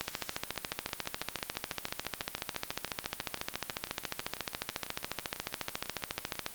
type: two click trains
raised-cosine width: 0.2 ms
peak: -23 / -14 dBFS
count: 36 / 92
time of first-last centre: 0.56-6.355 / 0.01-6.464 s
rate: 6.04 / 14.1 Hz
effects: white hiss -47 dBFS RMS until 6.54 s + Opus 48 kbps